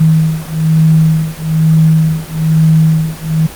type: beating tone pair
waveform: sine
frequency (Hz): 158.5 / 159.6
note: D#3 / D#3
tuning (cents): +32 / +44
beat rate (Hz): 1.1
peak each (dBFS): -10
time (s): 0-3.47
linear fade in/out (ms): 10
effects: pink hiss -29 dBFS RMS until 3.55 s + Opus 24 kbps